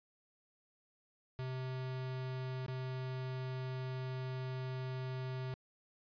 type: tone with dropouts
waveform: square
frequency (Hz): 129.5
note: C3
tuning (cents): -17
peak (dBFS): -39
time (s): 1.39-5.54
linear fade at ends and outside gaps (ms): 0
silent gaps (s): 2.663-2.682
effects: resampled to 11025 Hz